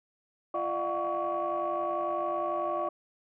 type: tone cluster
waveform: sine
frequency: 344.5 / 602 / 689 / 740 / 1124 Hz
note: F4 / D5 / F5 / F#5 / C#6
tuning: -24 / +43 / -24 / 0 / +24 cents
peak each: -36 / -32 / -36 / -36 / -32 dBFS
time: 0.54-2.89 s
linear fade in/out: 5 ms
effects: tanh soft clip ceiling -21 dBFS